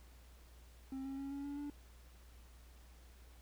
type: tone with pitch steps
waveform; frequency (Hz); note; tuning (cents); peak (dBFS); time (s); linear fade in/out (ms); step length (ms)
triangle; 266.3 / 270.8 / 275.4 / 280 / 284.8 / 289.6; C4 / C#4 / C#4 / C#4 / C#4 / D4; +31 / -40 / -11 / +18 / +47 / -24; -39; 0.92-1.7; 2; 130
effects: added 60 Hz sine -57 dBFS peak until 3.41 s + pink hiss -66 dBFS RMS until 3.41 s